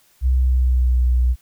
sine tone with pitch glide, 64 to 61.75 Hz, C2 to B1, -38 to 0 cents, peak -13 dBFS, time 0.21-1.36 s, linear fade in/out 50 ms, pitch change -62 cents, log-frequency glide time 0.39-1.01 s, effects white hiss -57 dBFS RMS until 1.41 s

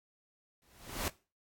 pink noise with exponential growth, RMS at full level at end -32 dBFS, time 0.62-1.08 s, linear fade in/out 0 ms, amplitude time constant 100 ms, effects noise-tail reverb RT60 0.3 s tail -18 dB re dry + AAC 64 kbps

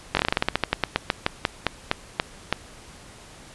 slowing click train, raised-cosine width 0.3 ms, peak -3 dBFS, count 22, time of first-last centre 0.15-2.526 s, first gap 20 ms, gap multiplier 1.15, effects pink hiss -46 dBFS RMS until 3.54 s + resampled to 24000 Hz

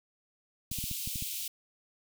white high-pass noise, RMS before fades -37 dBFS, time 0.71-1.48 s, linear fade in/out 5 ms, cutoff 2500 Hz, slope 48 dB/octave
clicks, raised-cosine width 5 ms, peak -27 dBFS, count 7, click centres 0.716 / 0.787 / 0.84 / 0.913 / 1.075 / 1.158 / 1.224 s
effects none

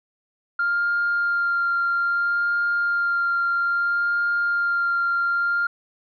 sine tone with vibrato, 1396.9 Hz, F6, in tune, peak -18 dBFS, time 0.59-5.67 s, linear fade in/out 5 ms, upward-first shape sine, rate 0.61 Hz, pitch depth 11 cents each way, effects tanh soft clip ceiling -15 dBFS

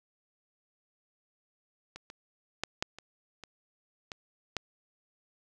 clicks, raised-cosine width 0.2 ms, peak -26 / -28 / -13 / -12 / -28 / -27 / -22 / -14 dBFS, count 8, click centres 1.96 / 2.101 / 2.636 / 2.825 / 2.986 / 3.437 / 4.118 / 4.567 s, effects none

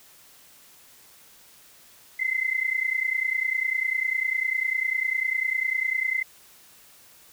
sine tone pair together, 2046 / 2076 Hz, C7 / C7, -39 / -14 cents, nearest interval unison, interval 25 cents, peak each -26 dBFS, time 2.19-6.23 s, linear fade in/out 10 ms, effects white hiss -53 dBFS RMS until 7.32 s

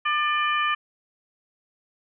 harmonic tone with a mistuned harmonic, 599 Hz, D5, 34 cents sharp, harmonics 2 / 3 / 4 / 5, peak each -23 / -27 / -29 / -31 dBFS, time 0.05-0.75 s, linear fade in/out 10 ms, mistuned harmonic 3, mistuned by -29 cents, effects none

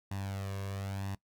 sawtooth tone with flanger, 98 Hz, G2, in tune, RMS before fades -38 dBFS, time 0.11-1.15 s, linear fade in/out 5 ms, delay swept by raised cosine 1.1 to 1.83 ms, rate 1 Hz, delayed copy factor +0.65, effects noise-tail reverb RT60 0.1 s tail -20 dB re dry

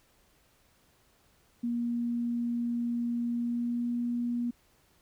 sine tone with pitch glide, 237.4 to 239.7 Hz, A#3 to A#3, +32 to +48 cents, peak -28 dBFS, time 1.63-4.51 s, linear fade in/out 10 ms, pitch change +16 cents, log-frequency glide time 3.35-3.91 s, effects pink hiss -66 dBFS RMS until 5.01 s

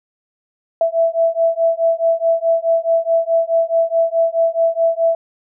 sine beating tone pair, 660 / 664.7 Hz, E5 / E5, +2 / +14 cents, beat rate 4.7 Hz, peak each -16 dBFS, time 0.81-5.15 s, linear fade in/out 2 ms, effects none

